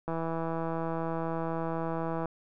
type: click train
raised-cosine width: 1 ms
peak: -20 dBFS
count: 358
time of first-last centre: 0.08-2.257 s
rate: 164 Hz
effects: none